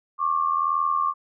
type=tone pair together; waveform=sine; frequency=1091.3 / 1173 Hz; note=C#6 / D6; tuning=-27 / -2 cents; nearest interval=minor second; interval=125 cents; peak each=-23 dBFS; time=0.18-1.14 s; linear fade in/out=50 ms; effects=none